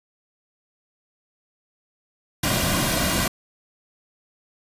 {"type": "noise with comb filter", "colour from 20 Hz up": "pink", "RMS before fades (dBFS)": -22, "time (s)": [2.43, 3.28], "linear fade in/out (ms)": 5, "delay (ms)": 2.3, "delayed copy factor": -0.65, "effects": ["resampled to 32000 Hz"]}